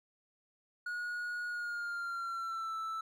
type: tone with pitch glide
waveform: triangle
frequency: 1448 to 1320.2 Hz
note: F#6 to E6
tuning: -38 to +2 cents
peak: -34 dBFS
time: 0.86-3.01 s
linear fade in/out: 5 ms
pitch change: -160 cents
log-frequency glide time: 1.48-2.76 s
effects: none